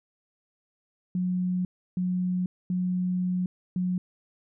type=tone bursts at uneven times; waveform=sine; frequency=181.6 Hz; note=F#3; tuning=32 cents flat; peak=-24 dBFS; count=4; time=1.15-1.65 / 1.97-2.46 / 2.7-3.46 / 3.76-3.98 s; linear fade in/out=2 ms; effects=none